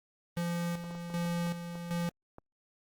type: tone with tremolo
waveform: square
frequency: 171.9 Hz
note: F3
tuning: 27 cents flat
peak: -31 dBFS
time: 0.37-2.09 s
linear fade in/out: 0 ms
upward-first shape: square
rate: 1.3 Hz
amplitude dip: 60%
type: clicks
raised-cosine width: 1 ms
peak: -33 dBFS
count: 8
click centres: 0.841 / 0.909 / 0.951 / 1.101 / 1.254 / 1.469 / 1.755 / 2.384 s
effects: Opus 24 kbps